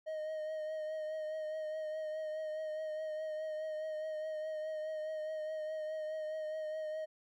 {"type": "tone with vibrato", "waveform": "triangle", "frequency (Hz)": 622.3, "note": "D#5", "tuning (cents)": 0, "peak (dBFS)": -35, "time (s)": [0.06, 7.06], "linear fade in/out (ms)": 20, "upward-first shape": "triangle", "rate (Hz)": 4.8, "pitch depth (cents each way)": 29, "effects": []}